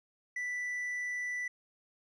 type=tone; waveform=triangle; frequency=1975.5 Hz; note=B6; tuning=in tune; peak=-32 dBFS; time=0.36-1.48 s; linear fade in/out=5 ms; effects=resampled to 22050 Hz